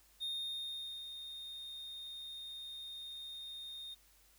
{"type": "tone with ADSR envelope", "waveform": "triangle", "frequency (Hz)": 3679, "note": "A#7", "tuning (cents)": -24, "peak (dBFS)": -35, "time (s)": [0.2, 3.95], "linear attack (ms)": 29, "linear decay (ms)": 820, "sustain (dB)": -8, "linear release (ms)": 17, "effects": ["added 50 Hz sine -70 dBFS peak until 4.38 s", "white hiss -67 dBFS RMS until 4.38 s"]}